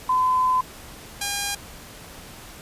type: tone pair in turn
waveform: sine / 5% pulse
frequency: 1018 / 808 Hz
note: C6 / G#5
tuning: -48 / -48 cents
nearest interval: major third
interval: 400 cents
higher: first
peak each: -17 / -13 dBFS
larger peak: second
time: 0.09-0.61 / 1.21-1.55 s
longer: first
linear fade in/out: 5 ms
effects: pink hiss -42 dBFS RMS until 2.61 s + resampled to 32000 Hz